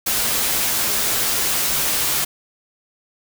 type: noise with comb filter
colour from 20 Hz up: white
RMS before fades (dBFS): -20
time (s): 0.06-2.25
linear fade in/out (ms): 10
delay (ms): 11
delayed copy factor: -0.5
effects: none